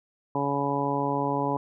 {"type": "harmonic tone", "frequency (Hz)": 141, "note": "C#3", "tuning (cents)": 30, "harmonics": [1, 2, 3, 4, 5, 6, 7], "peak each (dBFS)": [-33, -30, -32, -33, -36, -31, -30], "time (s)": [0.35, 1.57], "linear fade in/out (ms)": 2, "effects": []}